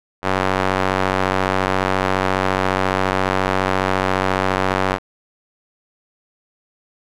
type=tone with band-pass filter; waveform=square; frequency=47.24 Hz; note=F#1; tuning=37 cents sharp; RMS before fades=-19 dBFS; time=0.22-4.99 s; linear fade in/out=50 ms; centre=1100 Hz; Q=0.77; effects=none